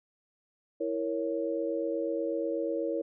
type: chord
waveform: sine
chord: A# diminished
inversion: second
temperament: equal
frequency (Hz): 329.6 / 466.2 / 554.4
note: E4 / A#4 / C#5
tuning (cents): 0 / 0 / 0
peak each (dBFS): -33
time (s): 0.8-3.02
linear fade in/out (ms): 10
effects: none

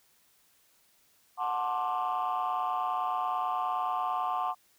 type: chord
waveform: sine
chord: D dominant seventh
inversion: first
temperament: just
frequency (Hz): 734.2 / 881 / 1057.2 / 1174.7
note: F#5 / A5 / C6 / D6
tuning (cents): -14 / +2 / +18 / 0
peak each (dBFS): -31 / -34 / -32 / -33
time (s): 1.37-4.55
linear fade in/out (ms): 50
effects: tanh soft clip ceiling -23 dBFS + white hiss -66 dBFS RMS until 4.78 s

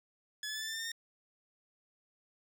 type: tone with pitch steps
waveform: 15% pulse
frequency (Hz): 1705 / 1722.8 / 1740.8 / 1759 / 1777.4 / 1796 / 1814.8 / 1833.7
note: G#6 / A6 / A6 / A6 / A6 / A6 / A#6 / A#6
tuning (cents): +45 / -37 / -19 / -1 / +17 / +35 / -47 / -29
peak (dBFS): -31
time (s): 0.43-0.918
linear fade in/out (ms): 2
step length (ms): 61
effects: none

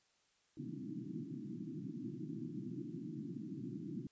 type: band-pass noise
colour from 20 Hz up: white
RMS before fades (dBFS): -45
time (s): 0.57-4.07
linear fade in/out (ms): 2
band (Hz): 120 to 340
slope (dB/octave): 96
effects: white hiss -75 dBFS RMS until 4.11 s + resampled to 16000 Hz

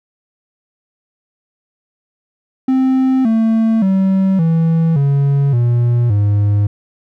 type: tone with pitch steps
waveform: triangle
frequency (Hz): 261.6 / 223.8 / 191.5 / 163.85 / 140.19 / 119.94 / 102.62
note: C4 / A3 / G3 / E3 / C#3 / A#2 / G#2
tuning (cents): 0 / +30 / -40 / -10 / +20 / +50 / -20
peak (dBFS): -8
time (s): 2.68-6.67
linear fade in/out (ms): 5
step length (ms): 570
effects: none

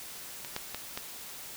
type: clicks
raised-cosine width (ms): 0.2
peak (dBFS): -23 / -15 / -18 / -17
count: 4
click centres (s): 0.448 / 0.564 / 0.746 / 0.975
effects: white hiss -44 dBFS RMS until 1.56 s

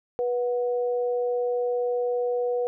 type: tone pair together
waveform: sine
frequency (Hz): 488.6 / 732.1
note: B4 / F#5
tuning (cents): -19 / -19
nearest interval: perfect fifth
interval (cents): 700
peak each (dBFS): -23 / -34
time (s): 0.19-2.67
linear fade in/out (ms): 0
effects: none

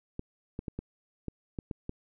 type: clicks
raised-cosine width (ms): 3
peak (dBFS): -22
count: 8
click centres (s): 0.194 / 0.591 / 0.682 / 0.79 / 1.283 / 1.588 / 1.712 / 1.894
effects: none

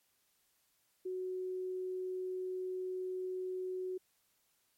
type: tone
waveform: sine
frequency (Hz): 370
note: F#4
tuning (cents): 0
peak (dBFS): -36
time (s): 1.05-3.98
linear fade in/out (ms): 10
effects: white hiss -75 dBFS RMS until 4.77 s + MP3 64 kbps

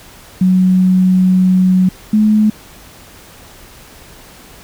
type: tone pair in turn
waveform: sine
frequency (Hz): 185 / 213.6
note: F#3 / G#3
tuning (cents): 0 / +49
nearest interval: major second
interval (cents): 249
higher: second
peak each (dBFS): -7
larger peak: neither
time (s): 0.41-1.89 / 2.13-2.5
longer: first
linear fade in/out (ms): 5
effects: pink hiss -39 dBFS RMS until 4.63 s

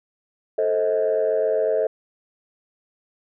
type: chord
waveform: sine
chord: A diminished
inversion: none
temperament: just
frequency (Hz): 440 / 528 / 633.6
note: A4 / C5 / Eb5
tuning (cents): 0 / +16 / +31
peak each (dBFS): -21 / -23 / -21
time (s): 0.58-1.87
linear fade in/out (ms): 5
effects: tanh soft clip ceiling -12 dBFS

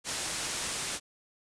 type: low-pass noise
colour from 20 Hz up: white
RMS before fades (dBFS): -35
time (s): 0.04-1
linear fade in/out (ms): 50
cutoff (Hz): 9600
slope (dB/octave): 48
effects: none

